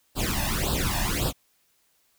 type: noise with flanger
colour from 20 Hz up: pink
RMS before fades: -26 dBFS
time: 0.15-1.33 s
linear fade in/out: 50 ms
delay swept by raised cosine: 0.23 to 1.15 ms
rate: 1.8 Hz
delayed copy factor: +0.9
effects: white hiss -67 dBFS RMS until 2.18 s